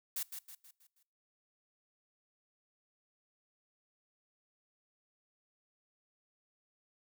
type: noise with echo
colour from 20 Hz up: blue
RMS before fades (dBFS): -37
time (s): 0.16-0.23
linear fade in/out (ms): 5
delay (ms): 160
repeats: 5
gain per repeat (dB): -7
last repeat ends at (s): 1.03
effects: noise-tail reverb RT60 0.5 s tail -23 dB re dry